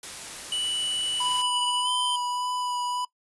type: noise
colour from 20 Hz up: white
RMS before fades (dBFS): -38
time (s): 0.03-1.42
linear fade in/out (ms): 2
type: tone with pitch glide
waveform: square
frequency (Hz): 2960 to 3107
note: F#7 to G7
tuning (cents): 0 to -16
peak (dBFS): -26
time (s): 0.52-2.16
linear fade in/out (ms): 2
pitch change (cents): +84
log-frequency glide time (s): 1.83-1.89
type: tone with vibrato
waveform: square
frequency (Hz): 987.8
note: B5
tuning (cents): 0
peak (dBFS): -28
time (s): 1.2-3.05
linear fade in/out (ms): 5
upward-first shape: sine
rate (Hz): 1.7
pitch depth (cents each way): 13
effects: noise-tail reverb RT60 0.1 s tail -20 dB re dry + resampled to 24000 Hz